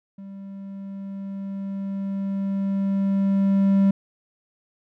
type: tone with level ramp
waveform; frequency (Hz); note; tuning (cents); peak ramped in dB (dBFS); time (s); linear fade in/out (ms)
triangle; 196; G3; 0; -34 to -12; 0.18-3.91; 5
effects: none